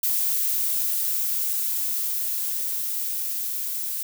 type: noise with level ramp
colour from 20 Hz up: violet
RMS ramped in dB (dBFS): -23 to -29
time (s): 0.03-4.03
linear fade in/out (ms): 5
effects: none